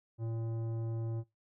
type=tone with tanh clipping; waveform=sine; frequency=113.9 Hz; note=A#2; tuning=40 cents flat; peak=-36 dBFS; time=0.18-1.24 s; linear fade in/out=50 ms; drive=13 dB; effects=noise-tail reverb RT60 0.2 s tail -20 dB re dry